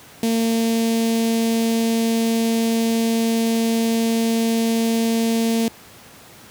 sawtooth tone with notch filter, 227.7 Hz, A#3, 40 cents flat, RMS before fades -19 dBFS, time 0.23-5.68 s, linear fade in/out 0 ms, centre 1300 Hz, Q 0.52, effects pink hiss -44 dBFS RMS until 6.5 s + high-pass 100 Hz 12 dB/octave

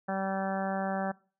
harmonic tone, 192.9 Hz, G3, 28 cents flat, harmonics 1 / 2 / 3 / 4 / 5 / 6 / 7 / 8 / 9, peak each -34 / -43 / -35 / -34 / -44 / -44 / -43 / -42 / -44 dBFS, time 0.08-1.12 s, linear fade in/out 10 ms, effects noise-tail reverb RT60 0.4 s tail -22 dB re dry

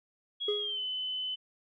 sine tone with pitch glide, 3319 to 3026 Hz, G#7 to F#7, -2 to +38 cents, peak -32 dBFS, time 0.4-1.36 s, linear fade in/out 20 ms, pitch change -160 cents, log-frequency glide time 0.58-0.8 s
triangle tone with exponential decay, 415.3 Hz, G#4, in tune, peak -24 dBFS, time 0.48-0.87 s, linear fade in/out 5 ms, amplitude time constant 84 ms
effects none

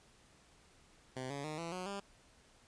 10% pulse tone with pitch steps, 129.3 / 141 / 153.76 / 167.68 / 182.86 / 199.41 Hz, C3 / C#3 / D#3 / E3 / F#3 / G3, -20 / +30 / -20 / +30 / -20 / +30 cents, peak -32 dBFS, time 1.16-2 s, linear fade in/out 5 ms, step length 140 ms, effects pink hiss -65 dBFS RMS until 2.67 s + resampled to 22050 Hz

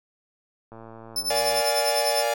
click train, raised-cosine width 1 ms, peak -29 dBFS, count 101, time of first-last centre 0.72-1.605 s, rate 113 Hz
sawtooth tone with tremolo, 5274 Hz, E8, in tune, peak -19 dBFS, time 1.16-2.23 s, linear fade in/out 2 ms, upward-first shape triangle, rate 10 Hz, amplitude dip 95%
45% pulse chord, Bb dominant seventh, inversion none, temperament equal with one note detuned, 466.2 / 582.9 / 698.5 / 830.6 Hz, Bb4 / D5 / F5 / Ab5, 0 / -13 / 0 / 0 cents, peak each -31 / -25 / -30 / -28 dBFS, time 1.3-2.34 s, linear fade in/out 5 ms
effects none

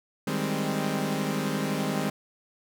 sawtooth chord, Ab major seventh, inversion second, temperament equal, 155.56 / 196 / 207.7 / 261.6 Hz, Eb3 / G3 / Ab3 / C4, 0 / 0 / 0 / 0 cents, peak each -28 dBFS, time 0.27-2.1 s, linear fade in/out 5 ms, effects none

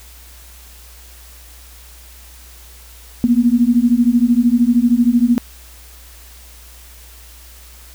sine beating tone pair, 233.1 / 246.1 Hz, A#3 / B3, 0 / -6 cents, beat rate 13 Hz, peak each -13 dBFS, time 3.24-5.38 s, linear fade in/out 0 ms, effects added 60 Hz sine -40 dBFS peak until 7.94 s + white hiss -43 dBFS RMS until 7.94 s

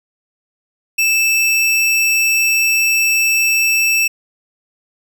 square tone pair together, 2637 / 5588 Hz, E7 / F8, 0 / 0 cents, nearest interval octave + minor second, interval 1300 cents, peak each -13 / -22 dBFS, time 0.98-4.08 s, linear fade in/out 10 ms, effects none

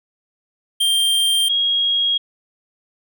square / sine tone pair in turn, 3177 / 3283 Hz, G7 / G#7, +23 / -21 cents, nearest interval minor second, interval 56 cents, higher second, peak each -15 dBFS, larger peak neither, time 0.8-1.49 / 1.49-2.18 s, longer neither, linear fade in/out 10 ms, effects none

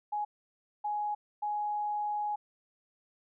sine tone bursts at uneven times, 835 Hz, G#5, 9 cents sharp, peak -30 dBFS, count 3, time 0.12-0.25 / 0.84-1.15 / 1.42-2.36 s, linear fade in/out 10 ms, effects none

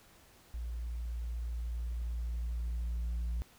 sine tone with level ramp, 58.27 Hz, A#1, in tune, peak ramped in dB -35 to -29 dBFS, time 0.54-3.42 s, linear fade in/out 0 ms, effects tanh soft clip ceiling -31 dBFS + pink hiss -61 dBFS RMS until 3.58 s

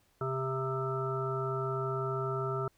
harmonic tone with a mistuned harmonic, 132.2 Hz, C3, 18 cents sharp, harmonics 1 / 3 / 5 / 7 / 9 / 10, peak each -35 / -35 / -41 / -46 / -44 / -37 dBFS, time 0.21-2.68 s, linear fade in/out 2 ms, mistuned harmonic 9, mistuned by +29 cents, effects pink hiss -70 dBFS RMS until 2.77 s

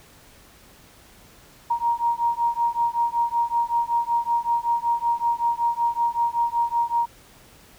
sine beating tone pair, 937 / 942.3 Hz, A#5 / A#5, +9 / +18 cents, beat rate 5.3 Hz, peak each -23 dBFS, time 1.7-7.06 s, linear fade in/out 10 ms, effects pink hiss -51 dBFS RMS until 7.78 s

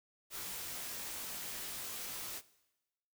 white noise with comb filter, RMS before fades -43 dBFS, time 0.3-2.42 s, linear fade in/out 50 ms, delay 19 ms, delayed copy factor -0.65, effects noise-tail reverb RT60 1.0 s tail -19 dB re dry

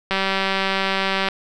click train, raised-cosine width 0.3 ms, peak -5 dBFS, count 228, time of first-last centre 0.11-1.286 s, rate 193 Hz, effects none

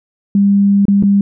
sine tone with dropouts, 200 Hz, G3, 35 cents sharp, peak -7 dBFS, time 0.35-1.21 s, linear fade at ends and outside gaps 2 ms, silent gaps 0.854-0.882 / 1.026-1.035 s, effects none

